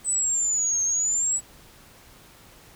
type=exponential two-way sweep; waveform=sine; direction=down then up; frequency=8100 to 6380 to 7910 Hz; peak=-21 dBFS; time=0.04-1.41 s; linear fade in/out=50 ms; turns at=0.83 s; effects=pink hiss -51 dBFS RMS until 2.75 s